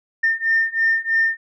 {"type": "beating tone pair", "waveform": "sine", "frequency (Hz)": [1808, 1811.1], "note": ["A6", "A6"], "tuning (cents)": [47, 50], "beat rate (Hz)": 3.1, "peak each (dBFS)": [-19, -18], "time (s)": [0.23, 1.37], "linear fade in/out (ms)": 10, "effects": ["tanh soft clip ceiling -9 dBFS"]}